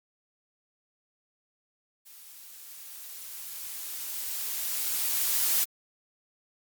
blue noise with level ramp, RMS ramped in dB -50 to -24 dBFS, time 2.05-5.65 s, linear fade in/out 20 ms, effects Opus 48 kbps

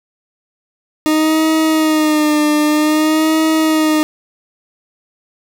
40% pulse tone with vibrato, 308.4 Hz, D#4, 15 cents flat, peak -10 dBFS, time 1.06-4.03 s, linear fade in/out 0 ms, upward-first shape sine, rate 0.52 Hz, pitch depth 48 cents each way, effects none

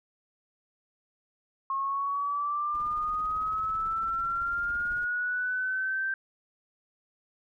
sine linear sweep, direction up, 1079 to 1568 Hz, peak -27 dBFS, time 1.7-6.14 s, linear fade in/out 2 ms
brown noise with tremolo, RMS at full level -45 dBFS, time 2.74-5.05 s, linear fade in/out 10 ms, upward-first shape sine, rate 18 Hz, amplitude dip 70%
effects none

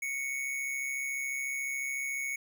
square tone with amplitude modulation, 2217 Hz, C#7, in tune, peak -31 dBFS, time 0.02-2.36 s, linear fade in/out 5 ms, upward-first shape sine, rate 134 Hz, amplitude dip 45%, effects none

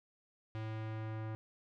square tone with low-pass filter sweep, 109.8 Hz, A2, 3 cents flat, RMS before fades -41 dBFS, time 0.55-1.35 s, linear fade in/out 0 ms, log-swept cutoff 3100 to 1600 Hz, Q 0.96, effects none

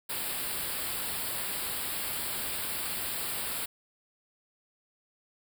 white band-stop noise, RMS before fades -34 dBFS, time 0.09-3.66 s, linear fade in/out 10 ms, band 5000 to 7700 Hz, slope 96 dB/octave, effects none

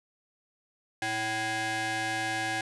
sawtooth ring-modulated tone, 441.4 Hz, A4, 5 cents sharp, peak -22 dBFS, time 1.02-2.61 s, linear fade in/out 2 ms, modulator 1210 Hz, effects resampled to 24000 Hz + 9-bit

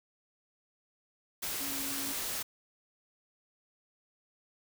sine tone in noise, 276.5 Hz, C#4, 4 cents flat, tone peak -42 dBFS, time 1.6-2.13 s, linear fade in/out 10 ms, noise white, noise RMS -36 dBFS, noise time 1.42-2.43 s, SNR -9 dB, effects none

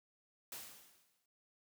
white noise with exponential decay, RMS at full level -45 dBFS, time 0.52-1.26 s, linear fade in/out 2 ms, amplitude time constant 160 ms, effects high-pass 80 Hz 12 dB/octave

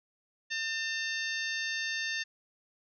harmonic tone, 900 Hz, A5, 39 cents sharp, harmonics 2 / 3 / 4 / 5 / 6 / 7, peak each -34 / -38 / -40 / -42 / -44 / -45 dBFS, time 0.5-2.24 s, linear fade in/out 20 ms, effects none

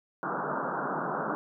white band-pass noise, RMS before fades -32 dBFS, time 0.23-1.35 s, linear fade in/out 0 ms, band 140 to 1500 Hz, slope 96 dB/octave, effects none

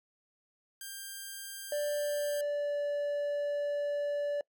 5% pulse tone, 1591 Hz, G6, 25 cents sharp, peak -30 dBFS, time 0.81-2.41 s, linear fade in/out 2 ms
triangle tone with pitch glide, 587.3 to 579.5 Hz, D5 to D5, 0 to -23 cents, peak -28 dBFS, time 1.72-4.41 s, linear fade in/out 2 ms, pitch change -23 cents, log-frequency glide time 1.93-2.78 s
effects noise-tail reverb RT60 0.1 s tail -24 dB re dry

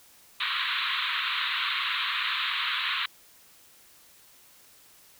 white band-pass noise, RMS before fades -29 dBFS, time 0.4-3.06 s, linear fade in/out 5 ms, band 1000 to 4000 Hz, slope 96 dB/octave, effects white hiss -56 dBFS RMS until 5.19 s

